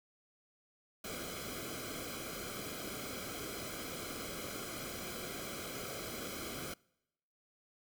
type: noise with comb filter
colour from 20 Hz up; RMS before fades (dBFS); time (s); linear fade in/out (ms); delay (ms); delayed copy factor
pink; -43; 1.04-6.74; 5; 1.1; -0.8
effects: noise-tail reverb RT60 0.9 s tail -26 dB re dry